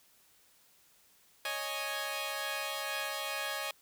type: chord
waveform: 10% pulse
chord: C# suspended second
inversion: none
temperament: equal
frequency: 554.4 / 622.3 / 830.6 Hz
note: C#5 / D#5 / G#5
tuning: 0 / 0 / 0 cents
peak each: -31 dBFS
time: 1.45-3.71 s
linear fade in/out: 2 ms
effects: white hiss -65 dBFS RMS until 3.81 s